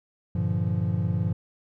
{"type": "chord", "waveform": "triangle", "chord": "G minor seventh", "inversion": "none", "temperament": "equal with one note detuned", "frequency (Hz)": [98, 116.54, 146.83, 172.11], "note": ["G2", "Bb2", "D3", "F3"], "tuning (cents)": [0, 0, 0, -25], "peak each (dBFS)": [-25, -27, -30, -26], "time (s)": [0.35, 1.33], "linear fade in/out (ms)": 5, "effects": []}